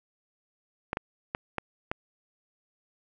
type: clicks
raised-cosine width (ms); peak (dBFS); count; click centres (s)
0.5; -14; 5; 0.931 / 0.971 / 1.349 / 1.583 / 1.915
effects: none